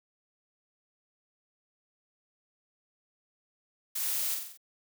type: noise with echo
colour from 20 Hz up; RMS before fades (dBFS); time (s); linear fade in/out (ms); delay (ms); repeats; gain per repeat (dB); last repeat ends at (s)
blue; -33; 3.95-4.35; 10; 45; 5; -4; 4.575
effects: none